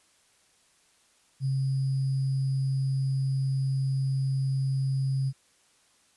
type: tone with sample-and-hold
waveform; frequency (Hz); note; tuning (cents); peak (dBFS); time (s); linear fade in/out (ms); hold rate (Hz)
sine; 134.5; C3; +48; -24; 1.4-5.33; 50; 4900
effects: white hiss -64 dBFS RMS until 6.16 s + resampled to 24000 Hz